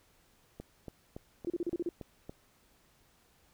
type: click train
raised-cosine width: 2 ms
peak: -29 dBFS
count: 7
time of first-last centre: 0.6-2.295 s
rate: 3.54 Hz
type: tone bursts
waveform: sine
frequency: 344.3 Hz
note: F4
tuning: 25 cents flat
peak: -30 dBFS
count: 7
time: 1.47-1.89 s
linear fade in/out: 2 ms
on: 30 ms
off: 35 ms
effects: pink hiss -67 dBFS RMS until 3.53 s